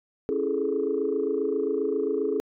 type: chord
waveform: sine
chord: A major seventh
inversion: first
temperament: just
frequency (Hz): 275 / 330 / 412.5 / 440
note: C#4 / E4 / G#4 / A4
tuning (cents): -14 / +2 / -12 / 0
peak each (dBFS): -31 / -31 / -26 / -28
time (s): 0.29-2.4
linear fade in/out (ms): 0
effects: tanh soft clip ceiling -15 dBFS